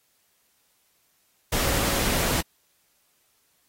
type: tone in noise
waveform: sine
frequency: 554.4 Hz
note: C#5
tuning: in tune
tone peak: -35 dBFS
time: 1.62-2 s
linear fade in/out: 5 ms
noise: pink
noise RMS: -25 dBFS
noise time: 1.52-2.41 s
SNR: -13 dB
effects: white hiss -67 dBFS RMS until 3.68 s + AAC 48 kbps